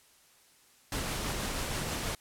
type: noise with tremolo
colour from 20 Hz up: pink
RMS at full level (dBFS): -33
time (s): 0.92-2.15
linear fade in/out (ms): 2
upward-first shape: triangle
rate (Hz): 6.2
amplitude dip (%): 25
effects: white hiss -62 dBFS RMS until 2.2 s + low-pass 12000 Hz 12 dB/octave